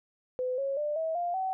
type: tone with pitch steps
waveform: sine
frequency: 506 / 548.6 / 594.8 / 644.9 / 699.2 / 758.1 Hz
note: B4 / C#5 / D5 / E5 / F5 / F#5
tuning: +42 / -18 / +22 / -38 / +2 / +42 cents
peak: -28 dBFS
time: 0.39-1.53 s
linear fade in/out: 0 ms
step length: 190 ms
effects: none